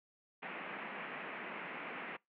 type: band-pass noise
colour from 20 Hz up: white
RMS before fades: -45 dBFS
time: 0.42-2.17 s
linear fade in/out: 10 ms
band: 160 to 2600 Hz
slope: 48 dB/octave
effects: noise-tail reverb RT60 0.2 s tail -25 dB re dry

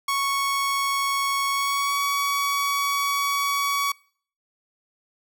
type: tone with pitch glide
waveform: sawtooth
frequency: 1108.7 to 1128.1 Hz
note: C#6 to C#6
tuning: 0 to +30 cents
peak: -18 dBFS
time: 0.08-3.92 s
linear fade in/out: 5 ms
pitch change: +30 cents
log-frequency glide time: 1.51-2.01 s
effects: noise-tail reverb RT60 0.5 s tail -23 dB re dry

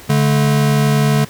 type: tone pair together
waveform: square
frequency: 144.2 / 216.1 Hz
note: D3 / A3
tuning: -31 / -31 cents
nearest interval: perfect fifth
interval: 700 cents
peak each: -13 / -18 dBFS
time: 0.09-1.25 s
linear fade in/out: 10 ms
effects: pink hiss -38 dBFS RMS until 1.29 s

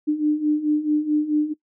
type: beating tone pair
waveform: sine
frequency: 298.1 / 302.7 Hz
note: D4 / D#4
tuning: +26 / -48 cents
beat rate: 4.6 Hz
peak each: -23 / -19 dBFS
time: 0.07-1.54 s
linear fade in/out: 20 ms
effects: noise-tail reverb RT60 0.1 s tail -20 dB re dry

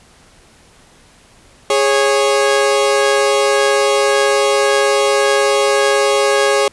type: tone pair together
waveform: sawtooth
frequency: 412.8 / 551 Hz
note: G#4 / C#5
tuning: -10 / -11 cents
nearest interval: perfect fourth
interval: 499 cents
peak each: -10 dBFS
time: 1.7-6.68 s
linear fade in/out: 2 ms
effects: pink hiss -47 dBFS RMS until 6.72 s + resampled to 24000 Hz

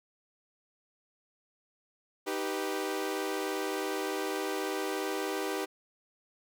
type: chord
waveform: sawtooth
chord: Eb augmented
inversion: none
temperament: equal with one note detuned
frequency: 311.1 / 390.6 / 493.9 Hz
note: Eb4 / G4 / B4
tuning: 0 / -6 / 0 cents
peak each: -33 / -30 / -34 dBFS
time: 2.26-5.66 s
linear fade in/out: 20 ms
effects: none

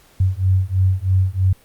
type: beating tone pair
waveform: sine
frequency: 92.5 / 95.6 Hz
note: F#2 / G2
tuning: 0 / -43 cents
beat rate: 3.1 Hz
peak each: -17 dBFS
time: 0.2-1.53 s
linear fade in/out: 5 ms
effects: pink hiss -52 dBFS RMS until 1.64 s + Opus 48 kbps

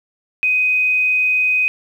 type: tone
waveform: sine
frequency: 2506 Hz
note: D#7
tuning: 12 cents sharp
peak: -13 dBFS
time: 0.43-1.68 s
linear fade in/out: 0 ms
effects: 8-bit

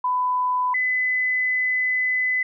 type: tone pair in turn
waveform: sine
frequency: 1000 / 2012 Hz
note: B5 / B6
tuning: +21 / +32 cents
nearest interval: octave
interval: 1211 cents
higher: second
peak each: -19 dBFS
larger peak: neither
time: 0.04-0.74 / 0.74-2.43 s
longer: second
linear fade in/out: 5 ms
effects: none

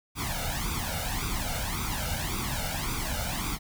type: noise with flanger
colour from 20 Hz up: pink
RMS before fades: -31 dBFS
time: 0.15-3.59 s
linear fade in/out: 50 ms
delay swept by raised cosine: 0.83 to 1.4 ms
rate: 1.8 Hz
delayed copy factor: +0.8
effects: none

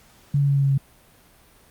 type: tone with pitch steps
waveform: sine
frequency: 142.1 / 141.04 / 139.98 / 138.93 / 137.9 / 136.86 Hz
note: C#3 / C#3 / C#3 / C#3 / C#3 / C#3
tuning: +43 / +30 / +17 / +4 / -9 / -22 cents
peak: -16 dBFS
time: 0.34-0.778 s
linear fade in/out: 5 ms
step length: 73 ms
effects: pink hiss -54 dBFS RMS until 1.7 s + Opus 48 kbps

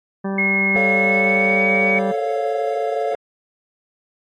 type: harmonic tone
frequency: 195 Hz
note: G3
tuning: 9 cents flat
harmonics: 1 / 2 / 3 / 4 / 5 / 6 / 8 / 9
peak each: -22 / -28 / -32 / -34 / -36 / -38 / -40 / -41 dBFS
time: 0.24-2.12 s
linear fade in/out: 10 ms
type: tone with pitch glide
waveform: sine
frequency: 2164 to 2252 Hz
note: C#7 to C#7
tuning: -42 to +27 cents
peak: -16 dBFS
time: 0.38-1.99 s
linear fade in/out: 5 ms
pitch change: +69 cents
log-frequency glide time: 0.9-1.65 s
type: chord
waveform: triangle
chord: A augmented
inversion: none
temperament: equal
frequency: 440 / 554.4 / 698.5 Hz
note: A4 / C#5 / E#5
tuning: 0 / 0 / 0 cents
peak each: -22 dBFS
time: 0.76-3.15 s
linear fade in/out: 0 ms
effects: AAC 32 kbps

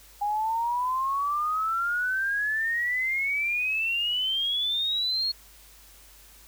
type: exponential sweep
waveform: sine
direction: up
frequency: 813 to 4334 Hz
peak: -24 dBFS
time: 0.21-5.32 s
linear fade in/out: 10 ms
effects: added 50 Hz sine -55 dBFS peak until 6.47 s + white hiss -53 dBFS RMS until 6.47 s

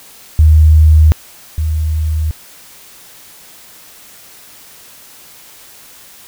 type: tone pair in turn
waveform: sine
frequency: 77.78 / 78.15 Hz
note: D#2 / D#2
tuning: 0 / +8 cents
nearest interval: unison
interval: 8 cents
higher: second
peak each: -3 / -12 dBFS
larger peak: first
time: 0.39-1.12 / 1.58-2.31 s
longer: neither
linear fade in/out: 0 ms
effects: white hiss -39 dBFS RMS until 6.27 s

